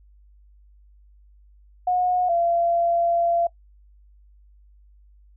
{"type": "tone pair in turn", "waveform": "sine", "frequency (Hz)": [725, 684.3], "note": ["F#5", "F5"], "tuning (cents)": [-35, -35], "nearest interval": "minor second", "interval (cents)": 100, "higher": "first", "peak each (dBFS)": -18, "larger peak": "neither", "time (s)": [[1.87, 2.29], [2.29, 3.47]], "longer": "second", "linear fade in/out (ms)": 5, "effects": ["noise-tail reverb RT60 0.1 s tail -20 dB re dry", "added 50 Hz sine -50 dBFS peak until 5.36 s"]}